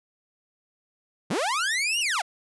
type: linear two-way sweep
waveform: sawtooth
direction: up then down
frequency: 124.6 to 2960 to 624 Hz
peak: -20 dBFS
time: 1.3-2.22 s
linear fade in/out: 10 ms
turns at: 2 s
effects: resampled to 24000 Hz